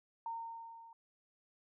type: tone with level ramp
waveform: sine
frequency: 917 Hz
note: A#5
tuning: 29 cents flat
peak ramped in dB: -37 to -54 dBFS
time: 0.26-0.93 s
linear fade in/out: 2 ms
effects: none